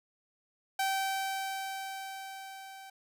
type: tone with level ramp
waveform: sawtooth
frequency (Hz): 774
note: G5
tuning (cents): -22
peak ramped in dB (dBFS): -24 to -43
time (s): 0.79-2.9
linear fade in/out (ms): 5
effects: none